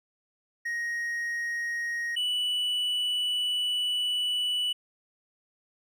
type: tone pair in turn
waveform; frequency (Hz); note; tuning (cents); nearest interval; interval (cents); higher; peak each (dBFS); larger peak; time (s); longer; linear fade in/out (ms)
triangle; 1877 / 2961; A#6 / F#7; +11 / +1; minor sixth; 790; second; -27 / -24; second; 0.65-2.16 / 2.16-4.73; second; 10
effects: none